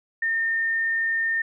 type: tone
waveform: sine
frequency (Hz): 1818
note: A#6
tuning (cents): -44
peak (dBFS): -21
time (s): 0.22-1.42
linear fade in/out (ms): 5
effects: none